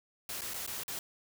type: noise with dropouts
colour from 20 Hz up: white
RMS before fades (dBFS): -39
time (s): 0.29-0.99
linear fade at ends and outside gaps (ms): 2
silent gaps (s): 0.41-0.417 / 0.537-0.541 / 0.665-0.675 / 0.835-0.88
effects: none